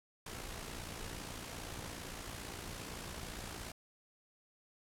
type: noise with amplitude modulation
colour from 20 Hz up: pink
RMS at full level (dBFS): -43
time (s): 0.26-3.72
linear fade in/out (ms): 5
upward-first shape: sine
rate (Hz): 57.6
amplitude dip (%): 50
effects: low-pass 12000 Hz 12 dB/octave